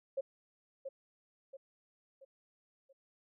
sine tone with echo, 540 Hz, C#5, 45 cents flat, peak -32 dBFS, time 0.17-0.21 s, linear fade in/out 10 ms, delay 680 ms, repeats 4, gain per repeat -7 dB, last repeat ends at 2.93 s, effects none

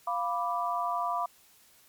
sine chord, B diminished, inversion second, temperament equal, 698.5 / 987.8 / 1174.7 Hz, F5 / B5 / D6, 0 / 0 / 0 cents, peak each -32 dBFS, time 0.07-1.26 s, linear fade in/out 5 ms, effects white hiss -60 dBFS RMS until 1.88 s + MP3 96 kbps

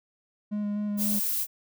triangle tone with vibrato, 207.2 Hz, G#3, 4 cents flat, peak -25 dBFS, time 0.51-1.2 s, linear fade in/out 20 ms, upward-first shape square, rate 4 Hz, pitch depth 11 cents each way
violet noise, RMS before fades -28 dBFS, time 0.97-1.47 s, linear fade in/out 50 ms
effects none

